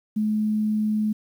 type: tone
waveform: sine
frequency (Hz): 213.9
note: A3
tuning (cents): -49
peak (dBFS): -20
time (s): 0.16-1.13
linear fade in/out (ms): 10
effects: 9-bit